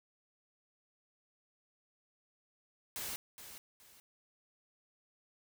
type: noise with echo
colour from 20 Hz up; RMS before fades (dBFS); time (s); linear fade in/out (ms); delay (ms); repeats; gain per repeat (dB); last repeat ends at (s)
white; -41; 2.96-3.16; 0; 420; 2; -10; 4
effects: none